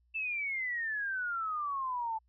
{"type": "exponential sweep", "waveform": "sine", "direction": "down", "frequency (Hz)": [2668, 870], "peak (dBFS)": -32, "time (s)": [0.14, 2.19], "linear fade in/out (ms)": 20, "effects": ["added 60 Hz sine -67 dBFS peak until 2.28 s"]}